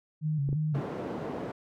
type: tone with vibrato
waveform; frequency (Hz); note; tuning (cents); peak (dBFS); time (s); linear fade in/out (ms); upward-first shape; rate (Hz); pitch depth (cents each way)
sine; 146.83; D3; 0; -26; 0.21-0.82; 50; square; 2.9; 85
type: clicks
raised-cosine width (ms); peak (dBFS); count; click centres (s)
3; -23; 2; 0.49 / 0.529
type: band-pass noise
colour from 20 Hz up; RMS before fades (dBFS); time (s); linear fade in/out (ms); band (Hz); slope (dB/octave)
white; -36; 0.74-1.52; 10; 140 to 490; 12
effects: none